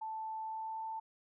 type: tone with pitch glide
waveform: sine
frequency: 880 to 887.7 Hz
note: A5 to A5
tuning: 0 to +15 cents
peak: -38 dBFS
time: 0.01-1 s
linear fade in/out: 10 ms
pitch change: +15 cents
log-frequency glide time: 0.42-0.85 s
effects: none